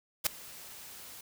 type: noise with ADSR envelope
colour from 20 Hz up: white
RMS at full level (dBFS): -25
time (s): 0.24-1.21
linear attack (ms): 26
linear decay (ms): 4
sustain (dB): -23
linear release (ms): 4
effects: none